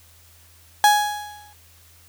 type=tone with exponential decay; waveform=35% pulse; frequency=833 Hz; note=G#5; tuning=5 cents sharp; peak=-8 dBFS; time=0.84-1.53 s; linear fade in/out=1 ms; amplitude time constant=150 ms; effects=added 84 Hz sine -53 dBFS peak until 2.08 s + white hiss -53 dBFS RMS until 2.08 s